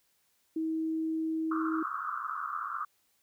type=tone; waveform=sine; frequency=320.1 Hz; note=D#4; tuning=49 cents sharp; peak=-29 dBFS; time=0.56-1.83 s; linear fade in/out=5 ms
type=band-pass noise; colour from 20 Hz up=white; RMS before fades=-36 dBFS; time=1.51-2.85 s; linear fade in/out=5 ms; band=1100 to 1400 Hz; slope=96 dB/octave
effects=white hiss -72 dBFS RMS until 3.22 s